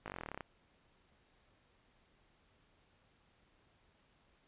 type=slowing click train; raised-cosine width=0.5 ms; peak=-27 dBFS; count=15; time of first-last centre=0.06-0.408 s; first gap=19 ms; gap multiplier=1.04; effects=pink hiss -71 dBFS RMS until 4.47 s + resampled to 8000 Hz